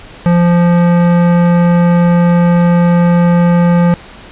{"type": "tone with hard clipping", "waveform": "sine", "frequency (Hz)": 173.5, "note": "F3", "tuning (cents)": -11, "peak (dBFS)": -8, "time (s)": [0.26, 3.94], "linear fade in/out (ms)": 0, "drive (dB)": 16, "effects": ["pink hiss -34 dBFS RMS until 4.31 s", "resampled to 8000 Hz"]}